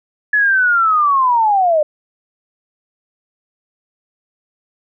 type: linear sweep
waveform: sine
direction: down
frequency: 1717 to 587.3 Hz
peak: -10 dBFS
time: 0.33-1.83 s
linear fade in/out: 5 ms
effects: none

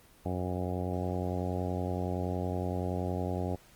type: harmonic tone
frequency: 90.7 Hz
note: F#2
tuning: 34 cents flat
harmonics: 1 / 2 / 3 / 4 / 5 / 6 / 7 / 8 / 9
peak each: -34 / -37 / -39 / -40 / -41 / -42 / -42 / -43 / -44 dBFS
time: 0.25-3.56 s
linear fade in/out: 10 ms
effects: pink hiss -59 dBFS RMS until 3.75 s + Opus 24 kbps

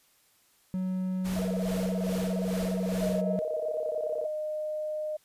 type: tone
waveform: triangle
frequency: 185.8 Hz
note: F#3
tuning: 7 cents sharp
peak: -26 dBFS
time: 0.74-3.39 s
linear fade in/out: 0 ms
type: noise with tremolo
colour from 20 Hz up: pink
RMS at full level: -39 dBFS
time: 1.24-3.22 s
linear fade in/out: 20 ms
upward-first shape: sine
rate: 2.4 Hz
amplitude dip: 65%
type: tone with vibrato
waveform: sine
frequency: 554.4 Hz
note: C#5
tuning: in tune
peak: -33 dBFS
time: 1.36-4.27 s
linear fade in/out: 5 ms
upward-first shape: square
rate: 17 Hz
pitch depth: 270 cents each way
type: tone with pitch glide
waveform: sine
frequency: 621 to 612.5 Hz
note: D#5 to D#5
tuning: -3 to -27 cents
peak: -30 dBFS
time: 3.02-5.17 s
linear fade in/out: 10 ms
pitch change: -24 cents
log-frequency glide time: 3.69-4.31 s
effects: white hiss -65 dBFS RMS until 5.24 s + resampled to 32000 Hz

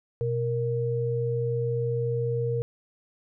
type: tone pair together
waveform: sine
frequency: 123.47 / 467.1 Hz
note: B2 / A#4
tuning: 0 / +3 cents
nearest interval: octave + major seventh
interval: 2303 cents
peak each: -27 dBFS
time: 0.21-2.62 s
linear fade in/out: 0 ms
effects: none

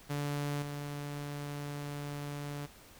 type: tone with level steps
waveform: sawtooth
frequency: 144.7 Hz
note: D3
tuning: 25 cents flat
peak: -29 / -34 dBFS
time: 0.09-2.67 s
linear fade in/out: 20 ms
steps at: 0.62 s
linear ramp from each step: 2 ms
effects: pink hiss -56 dBFS RMS until 2.99 s

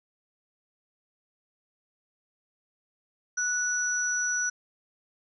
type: tone pair together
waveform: sine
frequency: 1472 / 5888 Hz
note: F#6 / F#8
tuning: -9 / -9 cents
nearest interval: 2 octaves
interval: 2400 cents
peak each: -28 dBFS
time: 3.37-4.5 s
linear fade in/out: 10 ms
effects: none

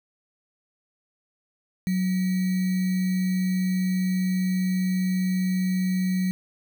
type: tone with sample-and-hold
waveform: sine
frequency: 185 Hz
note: F#3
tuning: in tune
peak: -21 dBFS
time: 1.87-6.31 s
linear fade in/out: 0 ms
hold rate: 2100 Hz
effects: none

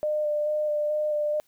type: tone with vibrato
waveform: sine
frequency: 601 Hz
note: D5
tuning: 40 cents sharp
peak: -23 dBFS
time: 0.03-1.4 s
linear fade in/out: 0 ms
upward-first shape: square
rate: 2.3 Hz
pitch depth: 13 cents each way
effects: white hiss -66 dBFS RMS until 1.47 s

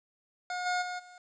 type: tone with level steps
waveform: 25% pulse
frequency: 720 Hz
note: F#5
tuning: 47 cents flat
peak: -29 / -24 / -31 / -46 dBFS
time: 0.5-1.18 s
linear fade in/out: 2 ms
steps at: 0.65 / 0.81 / 0.98 s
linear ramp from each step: 20 ms
effects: resampled to 16000 Hz + 11-bit

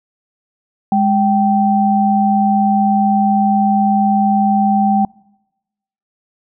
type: tone pair together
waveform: sine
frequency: 206.2 / 778 Hz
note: G#3 / G5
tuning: -12 / -13 cents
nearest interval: octave + major seventh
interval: 2299 cents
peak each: -13 dBFS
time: 0.92-5.05 s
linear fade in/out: 2 ms
effects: noise-tail reverb RT60 1.0 s tail -26 dB re dry

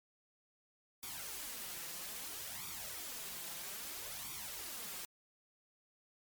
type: noise with flanger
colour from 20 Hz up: white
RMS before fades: -45 dBFS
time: 1.03-5.05 s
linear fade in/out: 0 ms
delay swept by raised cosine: 0.86 to 5.96 ms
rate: 0.61 Hz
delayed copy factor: +0.65
effects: MP3 96 kbps

